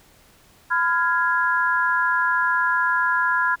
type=chord; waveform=sine; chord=F diminished; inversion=second; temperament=equal with one note detuned; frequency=1007.9 / 1396.9 / 1661.2 Hz; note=Cb6 / F6 / Ab6; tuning=+35 / 0 / 0 cents; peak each=-22 dBFS; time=0.7-3.56 s; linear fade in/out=20 ms; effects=pink hiss -54 dBFS RMS until 3.6 s